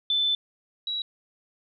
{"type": "tone pair in turn", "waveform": "sine", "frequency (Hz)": [3520, 3889], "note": ["A7", "B7"], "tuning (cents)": [0, -27], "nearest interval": "major second", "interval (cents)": 173, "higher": "second", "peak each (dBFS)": [-21, -27], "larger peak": "first", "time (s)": [[0.1, 0.35], [0.87, 1.02]], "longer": "first", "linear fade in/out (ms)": 2, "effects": []}